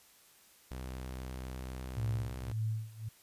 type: tone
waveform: sawtooth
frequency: 64 Hz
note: C2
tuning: 38 cents flat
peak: -36 dBFS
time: 0.71-2.52 s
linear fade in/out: 0 ms
type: tone with tremolo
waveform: sine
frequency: 110 Hz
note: A2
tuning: in tune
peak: -30 dBFS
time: 1.96-3.09 s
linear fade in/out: 10 ms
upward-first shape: sine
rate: 1.8 Hz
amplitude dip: 90%
effects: white hiss -62 dBFS RMS until 3.22 s + resampled to 32000 Hz